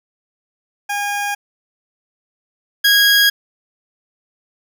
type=tone pair in turn; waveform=20% pulse; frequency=815 / 1643.7 Hz; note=G#5 / G#6; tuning=-33 / -18 cents; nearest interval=octave; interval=1215 cents; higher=second; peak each=-14 / -5 dBFS; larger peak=second; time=0.89-1.35 / 2.84-3.3 s; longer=neither; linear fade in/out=10 ms; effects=none